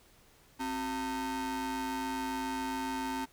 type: ring-modulated tone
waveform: 45% pulse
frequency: 318.3 Hz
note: D#4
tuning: 39 cents sharp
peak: -30 dBFS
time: 0.59-3.26 s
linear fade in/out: 20 ms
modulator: 583 Hz
effects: pink hiss -62 dBFS RMS until 3.32 s